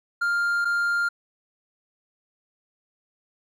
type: tone pair in turn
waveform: triangle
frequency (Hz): 1400 / 1400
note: F6 / F6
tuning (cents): +4 / +4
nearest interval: unison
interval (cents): 0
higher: neither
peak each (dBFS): -19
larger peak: neither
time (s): 0.21-0.65 / 0.65-1.09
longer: neither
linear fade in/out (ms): 10
effects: none